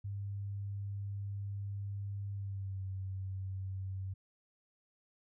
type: tone with pitch glide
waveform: sine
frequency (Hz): 100 to 95.43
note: G2 to G2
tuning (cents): +35 to -46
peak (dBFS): -37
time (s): 0.04-4.14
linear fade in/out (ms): 10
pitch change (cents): -81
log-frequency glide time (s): 2.33-2.83
effects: none